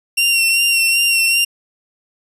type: tone with vibrato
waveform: sawtooth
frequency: 2744 Hz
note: F7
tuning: 31 cents flat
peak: -9 dBFS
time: 0.17-1.45 s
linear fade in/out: 10 ms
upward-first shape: sine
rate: 2.6 Hz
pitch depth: 27 cents each way
effects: resampled to 32000 Hz